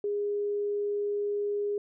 sine tone, 410.3 Hz, G#4, 21 cents flat, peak -27 dBFS, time 0.04-1.78 s, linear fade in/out 2 ms, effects none

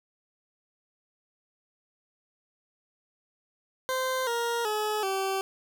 20% pulse tone with pitch steps, 518 / 469.6 / 425.6 / 385.8 Hz, C5 / A#4 / G#4 / G4, -17 / +13 / +42 / -28 cents, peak -22 dBFS, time 3.89-5.41 s, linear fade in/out 0 ms, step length 380 ms, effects none

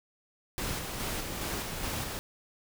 pink noise with tremolo, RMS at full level -34 dBFS, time 0.58-2.19 s, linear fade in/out 0 ms, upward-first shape square, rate 2.4 Hz, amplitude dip 30%, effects none

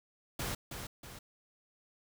pink noise with echo, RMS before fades -37 dBFS, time 0.39-0.55 s, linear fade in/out 5 ms, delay 320 ms, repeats 2, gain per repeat -6 dB, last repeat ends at 1.19 s, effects none

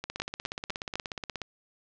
two click trains, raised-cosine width 0.2 ms, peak -17 / -14 dBFS, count 24 / 4, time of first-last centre 0.04-1.417 / 0.2-0.956 s, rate 16.7 / 3.97 Hz, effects low-pass 6000 Hz 12 dB/octave

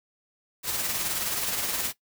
white noise with tremolo, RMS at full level -27 dBFS, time 0.63-1.93 s, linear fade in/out 50 ms, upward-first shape triangle, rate 19 Hz, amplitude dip 45%, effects noise-tail reverb RT60 0.1 s tail -17 dB re dry

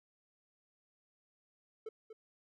triangle tone with echo, 440 Hz, A4, in tune, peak -38 dBFS, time 1.86-1.89 s, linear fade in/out 5 ms, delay 240 ms, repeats 1, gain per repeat -8 dB, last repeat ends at 2.13 s, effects none

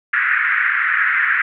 white band-pass noise, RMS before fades -17 dBFS, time 0.13-1.42 s, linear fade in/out 5 ms, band 1400 to 2000 Hz, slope 48 dB/octave, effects none

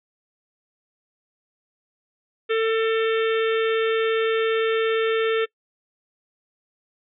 harmonic tone, 447.1 Hz, A4, 28 cents sharp, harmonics 1 / 3 / 4 / 5 / 6 / 7 / 8, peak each -19 / -29 / -31 / -33 / -35 / -36 / -37 dBFS, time 2.49-5.46 s, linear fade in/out 20 ms, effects noise-tail reverb RT60 0.1 s tail -24 dB re dry

